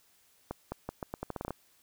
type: accelerating click train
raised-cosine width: 1 ms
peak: -21 dBFS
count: 12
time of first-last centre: 0.51-1.506 s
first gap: 210 ms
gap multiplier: 0.81
effects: white hiss -66 dBFS RMS until 1.82 s